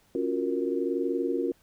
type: chord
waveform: sine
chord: Gb major seventh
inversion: second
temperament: equal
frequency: 277.2 / 349.2 / 370 / 466.2 Hz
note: Db4 / F4 / Gb4 / Bb4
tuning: 0 / 0 / 0 / 0 cents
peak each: -31 / -30 / -32 / -31 dBFS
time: 0.15-1.52 s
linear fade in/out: 2 ms
effects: pink hiss -64 dBFS RMS until 1.62 s